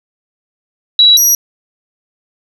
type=tone pair in turn; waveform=sine / 30% pulse; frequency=3907 / 5780 Hz; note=B7 / F#8; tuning=-19 / -41 cents; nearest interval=perfect fifth; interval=678 cents; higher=second; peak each=-3 dBFS; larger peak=neither; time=0.99-1.17 / 1.17-1.35 s; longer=neither; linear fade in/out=2 ms; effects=none